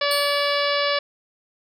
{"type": "harmonic tone", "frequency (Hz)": 574, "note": "D5", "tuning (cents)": -40, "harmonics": [1, 2, 3, 4, 5, 6, 7, 8, 9], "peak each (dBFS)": [-23, -26, -28, -29, -30, -31, -31, -32, -33], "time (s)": [0.01, 0.99], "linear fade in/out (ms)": 5}
{"type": "tone with exponential decay", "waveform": "sawtooth", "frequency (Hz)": 4435, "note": "C#8", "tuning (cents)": 0, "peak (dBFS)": -20, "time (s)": [0.11, 0.8], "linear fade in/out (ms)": 1, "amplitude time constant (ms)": 150}
{"effects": []}